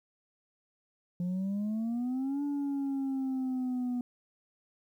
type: exponential two-way sweep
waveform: sine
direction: up then down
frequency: 174.61 to 288.5 to 244.4 Hz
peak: -27 dBFS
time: 1.2-4.01 s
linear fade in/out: 2 ms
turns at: 2.43 s
effects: tanh soft clip ceiling -29 dBFS + 11-bit